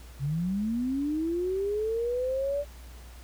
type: linear sweep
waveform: sine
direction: up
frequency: 130.81 to 584 Hz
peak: -26 dBFS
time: 0.19-2.65 s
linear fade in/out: 50 ms
effects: added 60 Hz sine -44 dBFS peak until 3.23 s + pink hiss -53 dBFS RMS until 3.23 s